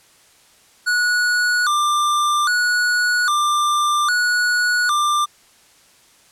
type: tone with vibrato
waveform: square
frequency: 1318.5 Hz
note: E6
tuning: in tune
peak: -16 dBFS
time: 0.86-5.26 s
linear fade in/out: 20 ms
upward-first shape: square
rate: 0.62 Hz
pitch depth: 180 cents each way
effects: white hiss -52 dBFS RMS until 6.31 s + low-pass 10000 Hz 12 dB/octave